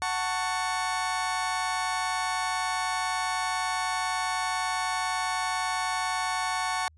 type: chord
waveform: 30% pulse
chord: F# minor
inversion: none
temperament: just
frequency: 740 / 888 / 1110 Hz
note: F#5 / A5 / C#6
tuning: 0 / +16 / +2 cents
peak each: -29 dBFS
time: 0.02-6.88 s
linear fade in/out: 0 ms
effects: added 78 Hz sine -54 dBFS peak until 6.97 s + resampled to 24000 Hz